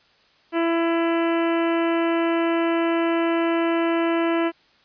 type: harmonic tone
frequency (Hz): 333.9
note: E4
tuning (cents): +22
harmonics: 1 / 2 / 3 / 4 / 5 / 6 / 7 / 8 / 9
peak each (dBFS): -20 / -26 / -30 / -32 / -34 / -36 / -37 / -38 / -39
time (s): 0.52-4.52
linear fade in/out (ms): 50
effects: white hiss -58 dBFS RMS until 4.84 s + resampled to 11025 Hz